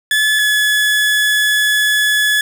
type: tone pair in turn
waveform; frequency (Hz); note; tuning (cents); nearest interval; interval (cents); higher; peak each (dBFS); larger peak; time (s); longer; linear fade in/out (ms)
30% pulse; 1723 / 1706.2; A6 / G#6; -37 / +46; unison; 17; first; -9; neither; 0.11-0.39 / 0.39-2.41; second; 2
effects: none